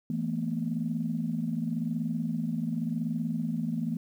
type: chord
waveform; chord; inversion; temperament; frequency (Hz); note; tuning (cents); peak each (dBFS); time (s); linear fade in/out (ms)
sine; E suspended fourth; none; equal with one note detuned; 164.81 / 220 / 240.9; E3 / A3 / B3; 0 / 0 / -43; -32; 0.1-3.97; 2
effects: tanh soft clip ceiling -18 dBFS + 10-bit